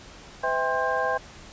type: tone cluster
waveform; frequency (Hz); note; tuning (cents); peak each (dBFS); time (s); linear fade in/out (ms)
sine; 508 / 649 / 798 / 1053 / 1594; B4 / E5 / G5 / C6 / G6; +49 / -27 / +31 / +11 / +28; -29; 0.43-1.18; 10
effects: pink hiss -46 dBFS RMS until 1.52 s + resampled to 16000 Hz

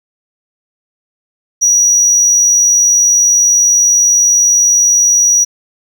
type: tone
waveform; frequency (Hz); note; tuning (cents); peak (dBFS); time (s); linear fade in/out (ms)
triangle; 5800; F#8; -35; -5; 1.61-5.45; 20
effects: none

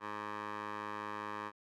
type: tone with band-pass filter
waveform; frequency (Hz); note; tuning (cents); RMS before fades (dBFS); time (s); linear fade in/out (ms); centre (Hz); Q
15% pulse; 105; G#2; +19; -42; 0-1.52; 50; 1200; 1.9
effects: none

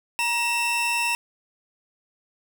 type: tone pair together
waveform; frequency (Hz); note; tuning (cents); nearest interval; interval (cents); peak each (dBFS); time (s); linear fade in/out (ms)
40% pulse; 945 / 2675; A#5 / E7; +23 / +25; octave + tritone; 1802; -26 / -22; 0.19-1.15; 0
effects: none

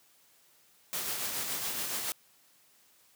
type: noise with tremolo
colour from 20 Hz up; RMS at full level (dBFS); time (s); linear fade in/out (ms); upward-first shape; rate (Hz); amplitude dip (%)
white; -33; 0.93-2.12; 0; triangle; 7.1; 40
effects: white hiss -64 dBFS RMS until 3.15 s + high-pass 100 Hz 12 dB/octave

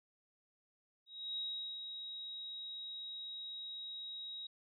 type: tone with ADSR envelope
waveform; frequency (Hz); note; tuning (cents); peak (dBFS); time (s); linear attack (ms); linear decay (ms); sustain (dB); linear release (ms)
sine; 3808; A#7; +36; -37; 1.06-4.47; 310; 410; -6; 5
effects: none

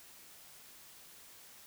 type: silence
effects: white hiss -56 dBFS RMS until 1.66 s

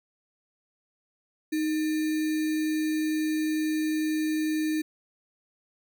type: tone with sample-and-hold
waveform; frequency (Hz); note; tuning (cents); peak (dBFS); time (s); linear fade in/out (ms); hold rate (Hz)
sine; 311.1; D#4; 0; -24; 1.52-4.82; 10; 2100
effects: none

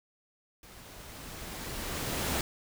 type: noise with level ramp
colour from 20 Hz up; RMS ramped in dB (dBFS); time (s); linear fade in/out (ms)
pink; -52 to -30; 0.63-2.41; 2
effects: none

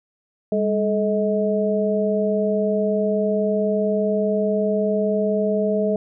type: tone cluster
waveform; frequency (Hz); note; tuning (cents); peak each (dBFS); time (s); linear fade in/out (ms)
sine; 201.9 / 430.3 / 634; G#3 / A4 / D#5; -49 / -39 / +32; -22; 0.52-5.96; 2
effects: none

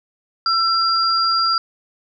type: tone pair together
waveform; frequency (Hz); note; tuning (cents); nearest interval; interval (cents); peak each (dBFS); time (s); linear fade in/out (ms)
sine; 1343 / 4786; E6 / D8; +32 / +32; octave + minor seventh; 2200; -17 / -18; 0.46-1.58; 2
effects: none

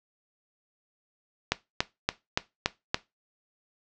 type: click train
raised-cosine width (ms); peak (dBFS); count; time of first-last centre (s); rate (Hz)
0.2; -5; 6; 1.52-2.945; 3.51
effects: noise-tail reverb RT60 0.2 s tail -17 dB re dry + low-pass 6000 Hz 12 dB/octave

